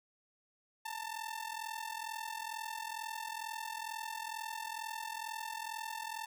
sawtooth ring-modulated tone, 892 Hz, A5, 23 cents sharp, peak -33 dBFS, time 0.85-6.26 s, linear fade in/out 5 ms, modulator 21.1 Hz, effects none

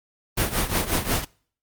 pink noise with tremolo, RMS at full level -20 dBFS, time 0.37-1.25 s, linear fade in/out 10 ms, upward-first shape triangle, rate 5.6 Hz, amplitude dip 85%, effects noise-tail reverb RT60 0.5 s tail -25 dB re dry + Opus 32 kbps

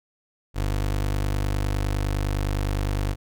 25% pulse tone, 49.82 Hz, G1, 29 cents sharp, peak -19 dBFS, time 0.54-3.16 s, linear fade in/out 50 ms, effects none

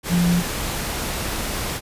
sine tone in noise, 174.61 Hz, F3, in tune, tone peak -15 dBFS, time 0.09-0.43 s, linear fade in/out 50 ms, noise pink, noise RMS -26 dBFS, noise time 0.03-1.81 s, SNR +8 dB, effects resampled to 32000 Hz

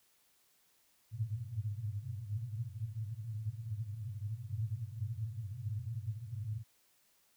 pink band-pass noise, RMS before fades -40 dBFS, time 1.11-6.64 s, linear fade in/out 50 ms, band 100 to 120 Hz, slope 96 dB/octave, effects white hiss -71 dBFS RMS until 7.36 s

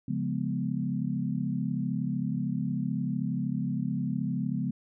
sine chord, C# dominant seventh, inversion none, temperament equal, 138.59 / 174.61 / 207.7 / 246.9 Hz, C#3 / E#3 / G#3 / B3, 0 / 0 / 0 / 0 cents, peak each -33 dBFS, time 0.08-4.71 s, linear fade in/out 5 ms, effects none

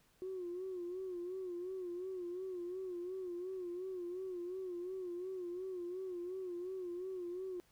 sine tone with vibrato, 363.2 Hz, F#4, 32 cents flat, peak -39 dBFS, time 0.22-7.6 s, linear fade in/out 0 ms, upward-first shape sine, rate 2.8 Hz, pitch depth 79 cents each way, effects tanh soft clip ceiling -35 dBFS + pink hiss -71 dBFS RMS until 7.71 s

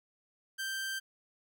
sawtooth tone, 1568 Hz, G6, in tune, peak -31 dBFS, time 0.58-1 s, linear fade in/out 20 ms, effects none

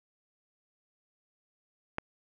click, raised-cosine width 0.5 ms, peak -16 dBFS, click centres 1.984 s, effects none

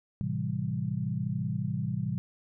sine chord, A minor seventh, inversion none, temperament equal, 110 / 130.81 / 164.81 / 196 Hz, A2 / C3 / E3 / G3, 0 / 0 / 0 / 0 cents, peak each -35 / -33 / -34 / -35 dBFS, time 0.21-2.18 s, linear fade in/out 0 ms, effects none

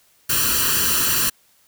white noise with comb filter, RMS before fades -19 dBFS, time 0.29-1.3 s, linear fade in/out 10 ms, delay 0.69 ms, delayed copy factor +0.85, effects white hiss -58 dBFS RMS until 1.67 s

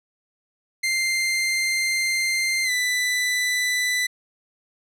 sawtooth tone with pitch glide, 2093 to 1990.4 Hz, C7 to B6, 0 to +13 cents, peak -17 dBFS, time 0.83-4.07 s, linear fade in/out 10 ms, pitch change -87 cents, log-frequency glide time 2.64-2.71 s, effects low-pass 11000 Hz 12 dB/octave

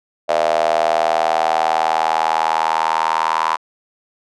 square tone with high-pass filter sweep, 40 Hz, D#1, 49 cents sharp, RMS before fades -17 dBFS, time 0.28-3.57 s, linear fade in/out 20 ms, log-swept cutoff 630 to 990 Hz, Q 7.1, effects low-pass 6000 Hz 12 dB/octave

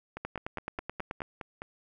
two click trains, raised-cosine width 0.5 ms, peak -19 / -23 dBFS, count 10 / 8, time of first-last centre 0.25-1.219 / 0.17-1.619 s, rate 9.29 / 4.83 Hz, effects none

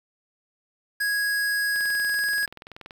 square tone, 1658 Hz, G#6, 3 cents flat, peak -23 dBFS, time 1-2.46 s, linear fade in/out 10 ms
click train, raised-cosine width 0.3 ms, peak -25 dBFS, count 25, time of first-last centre 1.76-2.908 s, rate 20.9 Hz
effects 8-bit

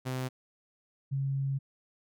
sawtooth / sine tone pair in turn, 129 / 136.67 Hz, C3 / C#3, -24 / -24 cents, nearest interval minor second, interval 100 cents, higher second, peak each -28 dBFS, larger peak neither, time 0.05-0.29 / 1.11-1.59 s, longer second, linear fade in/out 20 ms, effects none

